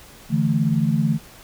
sine chord, D suspended second, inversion none, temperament just, 146.83 / 165.19 / 220.2 Hz, D3 / E3 / A3, 0 / +4 / +2 cents, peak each -21 dBFS, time 0.29-1.19 s, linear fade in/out 50 ms, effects pink hiss -45 dBFS RMS until 1.43 s

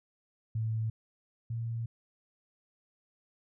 sine tone pair in turn, 111.1 / 115.3 Hz, A2 / A#2, +17 / -19 cents, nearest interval minor second, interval 64 cents, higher second, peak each -29 / -32 dBFS, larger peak first, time 0.55-0.9 / 1.5-1.86 s, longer second, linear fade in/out 5 ms, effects none

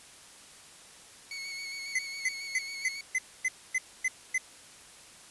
25% pulse tone with vibrato, 2209 Hz, C#7, 7 cents flat, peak -33 dBFS, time 1.31-3.01 s, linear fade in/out 2 ms, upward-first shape square, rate 7.3 Hz, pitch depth 20 cents each way
square tone bursts, 2042 Hz, C7, 43 cents flat, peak -26 dBFS, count 9, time 1.95-4.381 s, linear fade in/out 5 ms, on 39 ms, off 260 ms
effects white hiss -52 dBFS RMS until 5.3 s + resampled to 24000 Hz

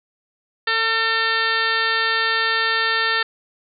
harmonic tone, 450 Hz, A4, 39 cents sharp, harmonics 1 / 2 / 3 / 4 / 5 / 6 / 7 / 8 / 9 / 10, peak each -30 / -31 / -24 / -20 / -32 / -29 / -31 / -28 / -32 / -30 dBFS, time 0.67-3.23 s, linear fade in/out 5 ms, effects none

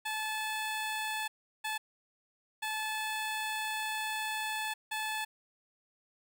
15% pulse tone bursts at uneven times, 867 Hz, A5, 26 cents flat, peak -27 dBFS, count 4, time 0.05-1.28 / 1.64-1.78 / 2.62-4.74 / 4.91-5.25 s, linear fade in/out 10 ms, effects none

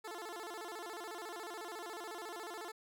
15% pulse tone with vibrato, 390 Hz, G4, 9 cents flat, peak -37 dBFS, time 0.04-2.72 s, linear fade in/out 10 ms, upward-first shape square, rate 14 Hz, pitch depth 200 cents each way, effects none

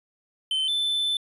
triangle tone pair in turn, 3074 / 3523 Hz, G7 / A7, -35 / +1 cents, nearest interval major second, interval 236 cents, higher second, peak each -21 dBFS, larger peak neither, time 0.51-0.68 / 0.68-1.17 s, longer second, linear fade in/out 2 ms, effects resampled to 32000 Hz

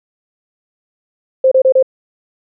sine tone bursts, 524 Hz, C5, 2 cents sharp, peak -6 dBFS, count 4, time 1.44-1.827 s, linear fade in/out 5 ms, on 75 ms, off 29 ms, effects none

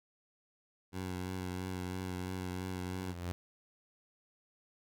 15% pulse tone with vibrato, 91.9 Hz, F#2, 11 cents flat, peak -31 dBFS, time 0.92-3.15 s, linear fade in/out 50 ms, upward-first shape triangle, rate 3 Hz, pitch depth 31 cents each way
sawtooth tone with exponential growth, 88 Hz, F2, 14 cents sharp, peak -30 dBFS, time 2.67-3.32 s, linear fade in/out 0 ms, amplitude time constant 140 ms
effects none

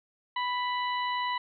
harmonic tone, 989 Hz, B5, 2 cents sharp, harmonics 1 / 2 / 3 / 4, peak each -29 / -35 / -39 / -41 dBFS, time 0.36-1.38 s, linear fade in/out 5 ms, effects none

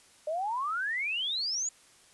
sine exponential sweep, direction up, 593 to 7040 Hz, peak -29 dBFS, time 0.27-1.69 s, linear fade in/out 5 ms, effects white hiss -59 dBFS RMS until 2.13 s + resampled to 24000 Hz

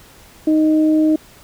sine tone pair together, 311.1 / 620.4 Hz, D#4 / D#5, 0 / -5 cents, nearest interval octave, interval 1195 cents, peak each -11 / -23 dBFS, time 0.47-1.16 s, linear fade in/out 5 ms, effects pink hiss -45 dBFS RMS until 1.43 s

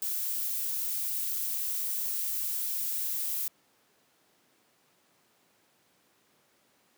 violet noise, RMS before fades -32 dBFS, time 0.02-3.48 s, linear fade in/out 2 ms, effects pink hiss -67 dBFS RMS until 6.97 s + high-pass 200 Hz 12 dB/octave

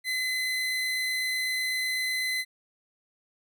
30% pulse tone, 2032 Hz, B6, 49 cents sharp, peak -24 dBFS, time 0.04-2.45 s, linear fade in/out 50 ms, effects none

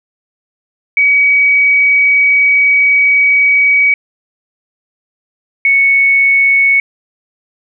sine tone pair in turn, 2266 / 2216 Hz, C#7 / C#7, +37 / -1 cents, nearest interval unison, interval 38 cents, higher first, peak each -6 dBFS, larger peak neither, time 0.97-3.94 / 5.65-6.8 s, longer first, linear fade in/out 2 ms, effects none

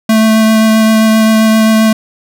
square tone with vibrato, 220 Hz, A3, in tune, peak -6 dBFS, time 0.09-1.93 s, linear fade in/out 5 ms, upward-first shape triangle, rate 7.6 Hz, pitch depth 13 cents each way, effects none

